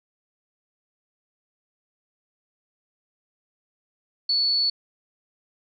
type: tone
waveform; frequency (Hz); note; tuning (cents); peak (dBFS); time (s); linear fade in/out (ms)
sine; 4435; C#8; 0; -19; 4.29-4.7; 5
effects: none